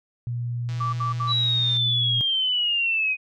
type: tone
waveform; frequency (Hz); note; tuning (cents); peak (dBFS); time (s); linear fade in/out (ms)
sine; 120; B2; -49; -25; 0.27-2.21; 0
type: click train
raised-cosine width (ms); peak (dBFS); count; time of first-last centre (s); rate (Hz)
0.2; -26; 177; 0.69-1.77; 163
type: tone bursts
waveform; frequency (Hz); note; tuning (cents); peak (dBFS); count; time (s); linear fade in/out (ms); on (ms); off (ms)
sine; 1162; D6; -19; -24; 3; 0.8-1.326; 10; 130; 68
type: linear sweep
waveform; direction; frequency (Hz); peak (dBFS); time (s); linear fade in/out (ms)
sine; down; 3951 to 2489; -20; 1.27-3.17; 50
effects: none